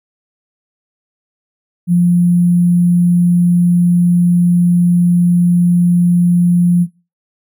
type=tone with sample-and-hold; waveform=sine; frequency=175.2 Hz; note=F3; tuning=6 cents sharp; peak=-7 dBFS; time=1.87-6.87 s; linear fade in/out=50 ms; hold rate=11025 Hz; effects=noise-tail reverb RT60 0.3 s tail -21 dB re dry